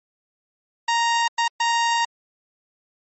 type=tone bursts at uneven times; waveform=sawtooth; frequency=932.3 Hz; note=A#5; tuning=in tune; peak=-14 dBFS; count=3; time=0.88-1.28 / 1.38-1.48 / 1.6-2.05 s; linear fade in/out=5 ms; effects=MP3 32 kbps